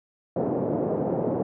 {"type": "band-pass noise", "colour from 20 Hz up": "white", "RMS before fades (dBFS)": -26, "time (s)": [0.36, 1.43], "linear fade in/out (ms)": 5, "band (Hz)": [130, 600], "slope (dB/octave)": 24, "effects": []}